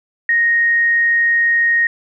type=tone; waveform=sine; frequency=1866 Hz; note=A#6; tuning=1 cent sharp; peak=-11 dBFS; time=0.29-1.87 s; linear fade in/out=2 ms; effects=none